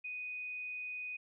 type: tone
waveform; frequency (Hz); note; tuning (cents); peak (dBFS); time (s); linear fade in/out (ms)
sine; 2489; D#7; 0; -39; 0.04-1.17; 10
effects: none